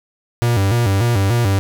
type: tone with vibrato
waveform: 45% pulse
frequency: 107.9 Hz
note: A2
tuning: 33 cents flat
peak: -13 dBFS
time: 0.42-1.59 s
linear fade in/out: 0 ms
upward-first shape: square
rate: 3.4 Hz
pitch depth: 170 cents each way
effects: none